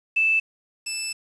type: tone pair in turn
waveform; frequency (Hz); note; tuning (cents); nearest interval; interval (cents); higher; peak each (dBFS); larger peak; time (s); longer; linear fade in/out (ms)
sine / 10% pulse; 2637 / 2637; E7 / E7; 0 / 0; unison; 0; neither; -17; neither; 0.16-0.4 / 0.86-1.13; second; 10
effects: resampled to 22050 Hz + 8-bit